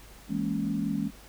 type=chord; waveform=sine; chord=A# half-diminished seventh; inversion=second; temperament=equal; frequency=164.81 / 207.7 / 233.1 / 277.2 Hz; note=E3 / G#3 / A#3 / C#4; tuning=0 / 0 / 0 / 0 cents; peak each=-34 / -30 / -34 / -32 dBFS; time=0.28-1.11 s; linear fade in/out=50 ms; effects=added 50 Hz sine -51 dBFS peak until 1.28 s + pink hiss -52 dBFS RMS until 1.28 s